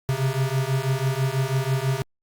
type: beating tone pair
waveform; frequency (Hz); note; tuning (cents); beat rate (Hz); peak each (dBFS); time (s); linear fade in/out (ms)
square; 130.1 / 136.2; C3 / C#3; -9 / -30; 6.1; -25; 0.09-2.02; 0
effects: Opus 48 kbps